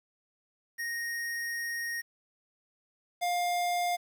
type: tone pair in turn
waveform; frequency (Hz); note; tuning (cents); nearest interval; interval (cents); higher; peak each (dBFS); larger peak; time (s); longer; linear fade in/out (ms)
square; 1864.7 / 705.4; A#6 / F5; 0 / +17; octave + perfect fourth; 1683; first; -33 / -28; second; 0.78-2.02 / 3.21-3.97; first; 20
effects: 10-bit